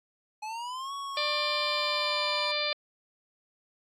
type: linear two-way sweep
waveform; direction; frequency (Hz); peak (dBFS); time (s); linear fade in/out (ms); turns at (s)
square; up then down; 843 to 1118 to 988; -35; 0.42-2.52; 10; 0.93
type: harmonic tone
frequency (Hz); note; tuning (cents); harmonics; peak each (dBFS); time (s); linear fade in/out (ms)
594; D5; +20; 1 / 2 / 3 / 4 / 5 / 6 / 7 / 8; -34 / -38 / -40 / -33 / -41 / -34 / -35 / -35; 1.17-2.73; 2
effects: low-pass 8000 Hz 12 dB/octave + AAC 64 kbps